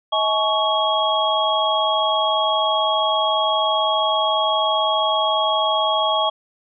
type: tone cluster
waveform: sine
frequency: 638 / 852 / 1117 / 3294 Hz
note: D#5 / G#5 / C#6 / G#7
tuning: +43 / +44 / +13 / -15 cents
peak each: -22 dBFS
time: 0.12-6.3 s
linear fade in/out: 10 ms
effects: none